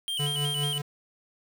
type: tone with vibrato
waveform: square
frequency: 3079 Hz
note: G7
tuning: 32 cents flat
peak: -29 dBFS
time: 0.08-0.78 s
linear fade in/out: 0 ms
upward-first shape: square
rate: 5.4 Hz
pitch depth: 59 cents each way
type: tone with tremolo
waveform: square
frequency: 145.3 Hz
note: D3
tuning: 18 cents flat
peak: -27 dBFS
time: 0.19-0.82 s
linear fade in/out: 10 ms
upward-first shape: triangle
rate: 5 Hz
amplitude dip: 70%
effects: 8-bit